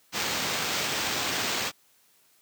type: noise with sample-and-hold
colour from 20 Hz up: violet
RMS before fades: -29 dBFS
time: 0.12-1.72 s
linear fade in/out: 50 ms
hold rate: 11025 Hz
effects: white hiss -63 dBFS RMS until 2.41 s + high-pass 100 Hz 12 dB/octave